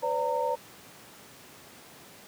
sine tone cluster, 505 / 577 / 919 Hz, B4 / D5 / A#5, +39 / -31 / -25 cents, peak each -30 / -31 / -29 dBFS, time 0.02-0.56 s, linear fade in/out 20 ms, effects pink hiss -50 dBFS RMS until 2.27 s + high-pass 150 Hz 12 dB/octave

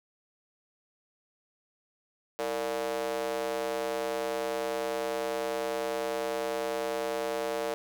square tone with high-pass filter, 65 Hz, C2, 11 cents flat, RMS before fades -32 dBFS, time 2.39-7.74 s, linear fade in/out 0 ms, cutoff 510 Hz, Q 3.5, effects none

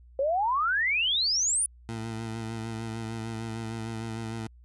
sine exponential sweep, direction up, 523.3 to 9940 Hz, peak -23 dBFS, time 0.19-1.66 s, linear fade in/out 2 ms
20% pulse tone with vibrato, 112.7 Hz, A2, 42 cents sharp, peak -28 dBFS, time 1.89-4.47 s, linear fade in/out 0 ms, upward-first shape sine, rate 6.6 Hz, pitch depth 33 cents each way
effects added 60 Hz sine -50 dBFS peak until 4.64 s + resampled to 24000 Hz

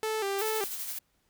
sawtooth tone with vibrato, 415.3 Hz, G#4, in tune, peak -25 dBFS, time 0.03-0.64 s, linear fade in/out 0 ms, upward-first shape square, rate 2.6 Hz, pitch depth 88 cents each way
blue noise with tremolo, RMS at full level -35 dBFS, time 0.38-0.99 s, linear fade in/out 10 ms, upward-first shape sine, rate 12 Hz, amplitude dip 40%
effects pink hiss -72 dBFS RMS until 1.29 s

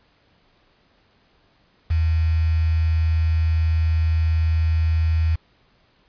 sine tone with quantisation, 80.7 Hz, E2, 36 cents flat, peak -16 dBFS, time 1.9-5.36 s, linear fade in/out 10 ms, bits 6, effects pink hiss -60 dBFS RMS until 6.08 s + resampled to 11025 Hz

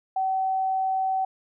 sine tone, 762 Hz, G5, 49 cents flat, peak -22 dBFS, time 0.16-1.25 s, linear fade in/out 5 ms, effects none

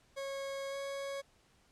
40% pulse tone with pitch glide, 548 to 553.4 Hz, C#5 to C#5, -20 to -3 cents, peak -37 dBFS, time 0.16-1.22 s, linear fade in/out 20 ms, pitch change +17 cents, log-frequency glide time 0.7-0.75 s, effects pink hiss -68 dBFS RMS until 1.71 s + low-pass 9000 Hz 12 dB/octave

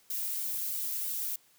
violet noise with flanger, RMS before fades -34 dBFS, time 0.1-1.36 s, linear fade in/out 5 ms, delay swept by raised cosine 1.3 to 2.5 ms, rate 3.1 Hz, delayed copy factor +0.6, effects white hiss -64 dBFS RMS until 1.58 s + high-pass 80 Hz 12 dB/octave

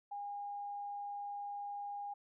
sine tone, 813 Hz, G#5, 37 cents flat, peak -40 dBFS, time 0.11-2.14 s, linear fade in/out 10 ms, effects none

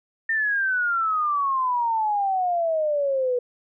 sine exponential sweep, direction down, 1823 to 485.5 Hz, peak -20 dBFS, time 0.29-3.39 s, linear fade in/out 5 ms, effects none

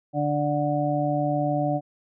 harmonic tone, 146.83 Hz, D3, in tune, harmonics 1 / 2 / 4 / 5, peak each -27 / -27 / -27 / -27 dBFS, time 0.13-1.81 s, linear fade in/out 50 ms, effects none

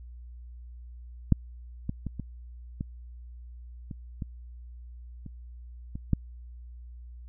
clicks, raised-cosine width 5 ms, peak -7 / -17 / -20 / -21 / -19 / -24 / -21 / -27 / -24 / -10 dBFS, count 10, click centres 1.323 / 1.894 / 2.067 / 2.197 / 2.809 / 3.912 / 4.222 / 5.263 / 5.955 / 6.133 s, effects added 60 Hz sine -42 dBFS peak until 7.28 s

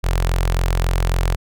sawtooth tone with notch filter, 43.65 Hz, F1, in tune, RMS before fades -18 dBFS, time 0.03-1.36 s, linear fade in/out 20 ms, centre 250 Hz, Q 0.83, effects none

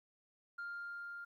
sine tone with level ramp, 1400 Hz, F6, 4 cents sharp, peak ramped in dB -39 to -44 dBFS, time 0.58-1.25 s, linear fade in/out 10 ms, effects tanh soft clip ceiling -39 dBFS + 13-bit

